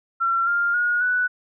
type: tone with pitch steps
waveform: sine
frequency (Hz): 1360 / 1399.9 / 1440.9 / 1483.1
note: F6 / F6 / F#6 / F#6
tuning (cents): -46 / +4 / -46 / +4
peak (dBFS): -18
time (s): 0.2-1.28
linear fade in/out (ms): 20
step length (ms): 270
effects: none